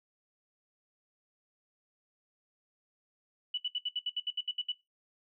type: tone bursts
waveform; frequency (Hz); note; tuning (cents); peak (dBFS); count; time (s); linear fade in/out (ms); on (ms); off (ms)
sine; 2960; F#7; 0; -30; 12; 3.54-4.721; 5; 37; 67
effects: noise-tail reverb RT60 0.2 s tail -17 dB re dry